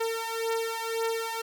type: beating tone pair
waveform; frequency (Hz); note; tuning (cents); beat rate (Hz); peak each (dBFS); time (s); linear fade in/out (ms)
sawtooth; 452.9 / 454.8; A#4 / A#4; -50 / -43; 1.9; -27 / -28; 0-1.42; 10
effects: none